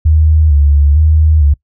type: tone with vibrato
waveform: sine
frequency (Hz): 74.9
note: D2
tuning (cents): +35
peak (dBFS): -5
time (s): 0.05-1.54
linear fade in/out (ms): 10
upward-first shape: square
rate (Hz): 1.1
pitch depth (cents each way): 68
effects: noise-tail reverb RT60 0.1 s tail -22 dB re dry